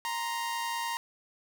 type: tone pair together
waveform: sawtooth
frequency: 934 / 1044.1 Hz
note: A#5 / C6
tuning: +3 / -4 cents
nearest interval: major second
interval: 193 cents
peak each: -28 / -36 dBFS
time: 0.05-0.97 s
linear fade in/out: 0 ms
effects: none